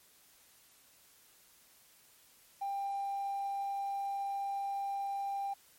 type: tone with hard clipping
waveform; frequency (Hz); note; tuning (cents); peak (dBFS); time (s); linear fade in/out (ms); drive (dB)
sine; 794; G5; +22; -34; 2.61-5.54; 10; 1
effects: white hiss -63 dBFS RMS until 5.78 s + MP3 64 kbps